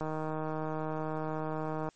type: click train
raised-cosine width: 1 ms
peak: -22 dBFS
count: 294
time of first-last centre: 0.01-1.888 s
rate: 156 Hz
effects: white hiss -66 dBFS RMS until 1.95 s + MP3 32 kbps